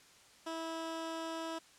15% pulse tone, 326.3 Hz, E4, 18 cents flat, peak -32 dBFS, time 0.46-1.59 s, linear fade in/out 10 ms, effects white hiss -61 dBFS RMS until 1.78 s + low-pass 8000 Hz 12 dB/octave

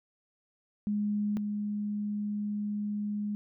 sine tone pair in turn, 207.6 / 207.6 Hz, G#3 / G#3, 0 / 0 cents, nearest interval unison, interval 0 cents, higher neither, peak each -27 / -30 dBFS, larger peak first, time 0.87-1.37 / 1.37-3.35 s, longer second, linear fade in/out 0 ms, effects none

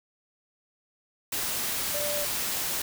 sine tone in noise, 587.3 Hz, D5, in tune, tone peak -31 dBFS, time 1.94-2.25 s, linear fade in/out 5 ms, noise white, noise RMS -30 dBFS, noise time 1.32-2.82 s, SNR -4 dB, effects none

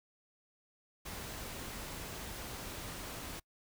pink noise, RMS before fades -44 dBFS, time 1.05-3.4 s, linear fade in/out 10 ms, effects noise-tail reverb RT60 0.1 s tail -25 dB re dry

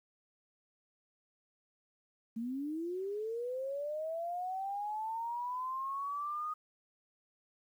sine linear sweep, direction up, 220 to 1244.5 Hz, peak -35 dBFS, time 2.36-6.54 s, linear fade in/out 10 ms, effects 11-bit

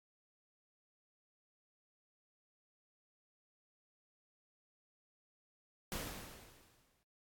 pink noise with exponential decay, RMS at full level -40 dBFS, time 5.92-7.03 s, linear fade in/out 0 ms, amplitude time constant 240 ms, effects AAC 64 kbps

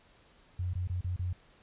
sine tone with dropouts, 90 Hz, F#2, 47 cents flat, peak -30 dBFS, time 0.59-1.33 s, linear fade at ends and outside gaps 5 ms, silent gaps 0.735-0.753 / 0.875-0.897 / 1.01-1.043 / 1.163-1.192 s, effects pink hiss -62 dBFS RMS until 1.62 s + resampled to 8000 Hz

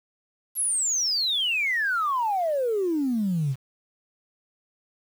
sine exponential sweep, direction down, 11660 to 125.8 Hz, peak -21 dBFS, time 0.55-3.56 s, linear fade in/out 50 ms, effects tanh soft clip ceiling -18 dBFS + 8-bit

